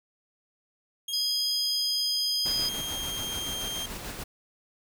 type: tone with pitch glide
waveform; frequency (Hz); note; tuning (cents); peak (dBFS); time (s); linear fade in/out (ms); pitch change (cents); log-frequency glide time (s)
sawtooth; 3257 to 3192; G#7 to G7; -34 to +31; -29; 1.08-3.86; 5; -35; 1.5-3.67
type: tone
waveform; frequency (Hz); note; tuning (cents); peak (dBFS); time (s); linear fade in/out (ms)
triangle; 4982; D#8; +1; -25; 1.13-2.69; 5
type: noise with tremolo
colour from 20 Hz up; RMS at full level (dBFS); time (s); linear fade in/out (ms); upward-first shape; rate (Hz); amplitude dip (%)
pink; -37; 2.45-4.24; 10; square; 6.9; 30
effects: none